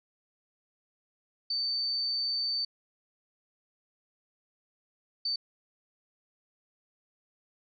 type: tone bursts at uneven times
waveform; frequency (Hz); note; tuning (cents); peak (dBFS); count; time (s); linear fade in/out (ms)
sine; 4563; C#8; +49; -28; 2; 1.5-2.65 / 5.25-5.36; 5
effects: none